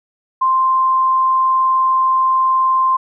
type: tone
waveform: sine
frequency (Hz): 1046.5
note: C6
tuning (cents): 0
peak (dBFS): -11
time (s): 0.41-2.97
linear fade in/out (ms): 10
effects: none